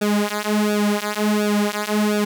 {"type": "tone with flanger", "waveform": "sawtooth", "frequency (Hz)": 208.9, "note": "G#3", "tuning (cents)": 10, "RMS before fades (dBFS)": -20, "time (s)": [0.01, 2.25], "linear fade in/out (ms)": 10, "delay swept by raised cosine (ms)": [0.97, 5.17], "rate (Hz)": 1.4, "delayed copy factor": -1, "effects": []}